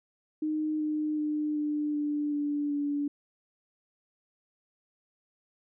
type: tone with pitch steps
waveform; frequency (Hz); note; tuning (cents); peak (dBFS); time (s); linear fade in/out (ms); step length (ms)
sine; 308.1 / 304.7 / 301.4 / 298.1 / 294.9 / 291.6 / 288.5; D#4 / D#4 / D4 / D4 / D4 / D4 / D4; -17 / -36 / +45 / +26 / +7 / -12 / -31; -27; 0.42-3.08; 5; 380
effects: none